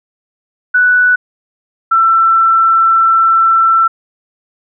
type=tone pair in turn; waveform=sine; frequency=1482 / 1339.1 Hz; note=F#6 / E6; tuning=+2 / +27 cents; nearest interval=major second; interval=175 cents; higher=first; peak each=-6 dBFS; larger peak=neither; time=0.74-1.16 / 1.91-3.88 s; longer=second; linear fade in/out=10 ms; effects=none